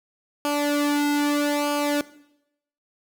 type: tone with flanger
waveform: sawtooth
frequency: 291.2 Hz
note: D4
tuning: 15 cents flat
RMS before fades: -22 dBFS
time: 0.45-2.01 s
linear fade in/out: 0 ms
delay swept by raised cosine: 0.52 to 1.72 ms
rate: 0.79 Hz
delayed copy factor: -0.75
effects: noise-tail reverb RT60 0.8 s tail -18 dB re dry